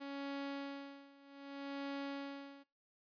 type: tone with tremolo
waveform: sawtooth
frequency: 278.9 Hz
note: C#4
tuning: 11 cents sharp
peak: -36 dBFS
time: 0-2.64 s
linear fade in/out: 20 ms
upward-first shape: sine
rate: 0.64 Hz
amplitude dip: 90%
effects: noise-tail reverb RT60 0.3 s tail -20 dB re dry + resampled to 11025 Hz